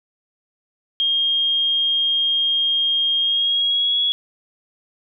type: tone with pitch glide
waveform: sine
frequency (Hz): 3230 to 3352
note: G#7 to G#7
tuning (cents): -49 to +15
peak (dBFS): -16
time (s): 1-4.12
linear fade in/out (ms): 0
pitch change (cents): +64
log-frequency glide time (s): 3.18-4.01
effects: none